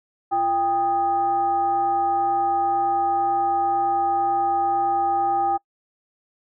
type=tone with frequency modulation; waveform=sine; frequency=794 Hz; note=G5; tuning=22 cents sharp; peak=-18 dBFS; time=0.31-5.58 s; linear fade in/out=20 ms; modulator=449 Hz; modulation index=0.49; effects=noise-tail reverb RT60 0.1 s tail -25 dB re dry